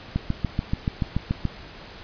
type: click train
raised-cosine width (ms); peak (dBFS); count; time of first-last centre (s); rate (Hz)
5; -10; 10; 0.16-1.453; 6.96
effects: pink hiss -42 dBFS RMS until 2.03 s + resampled to 11025 Hz